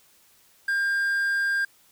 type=tone with quantisation; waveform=triangle; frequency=1600 Hz; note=G6; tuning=35 cents sharp; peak=-20 dBFS; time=0.68-1.65 s; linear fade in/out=5 ms; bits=8; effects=white hiss -59 dBFS RMS until 1.91 s